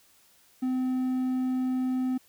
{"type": "tone", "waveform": "triangle", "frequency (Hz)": 256.4, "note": "C4", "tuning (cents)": -35, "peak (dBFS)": -23, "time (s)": [0.62, 2.18], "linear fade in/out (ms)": 10, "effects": ["white hiss -61 dBFS RMS until 2.28 s"]}